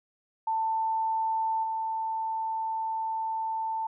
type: tone with level steps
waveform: sine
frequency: 890 Hz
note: A5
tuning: 20 cents sharp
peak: -25 / -28 dBFS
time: 0.47-3.87 s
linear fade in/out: 5 ms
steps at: 1.63 s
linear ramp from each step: 10 ms
effects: none